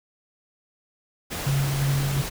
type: noise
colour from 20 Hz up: pink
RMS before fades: -31 dBFS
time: 1.3-2.3 s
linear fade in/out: 20 ms
type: tone with tremolo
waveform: sine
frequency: 138.59 Hz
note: C#3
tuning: in tune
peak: -20 dBFS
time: 1.46-2.22 s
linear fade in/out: 10 ms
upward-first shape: square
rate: 2.8 Hz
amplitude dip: 30%
effects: none